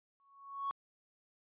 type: tone with exponential growth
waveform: sine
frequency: 1108.7 Hz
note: C#6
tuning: in tune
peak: -30 dBFS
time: 0.2-0.71 s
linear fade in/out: 0 ms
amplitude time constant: 110 ms
effects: tanh soft clip ceiling -31 dBFS + resampled to 8000 Hz